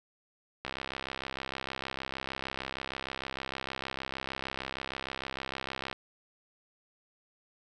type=click train; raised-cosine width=0.3 ms; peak=-19 dBFS; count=352; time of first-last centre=0.65-5.928 s; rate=66.5 Hz; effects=none